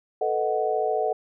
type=chord; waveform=sine; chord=B dominant seventh; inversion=third; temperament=equal; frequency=440 / 493.9 / 622.3 / 740 Hz; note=A4 / B4 / D#5 / F#5; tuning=0 / 0 / 0 / 0 cents; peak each=-26 / -31 / -28 / -26 dBFS; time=0.21-1.13 s; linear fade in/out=5 ms; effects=none